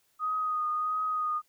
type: tone with vibrato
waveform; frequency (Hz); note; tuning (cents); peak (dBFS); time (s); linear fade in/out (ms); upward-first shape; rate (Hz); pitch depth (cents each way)
sine; 1244.5; D#6; 0; -27; 0.19-1.42; 50; triangle; 1.5; 26
effects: white hiss -70 dBFS RMS until 1.48 s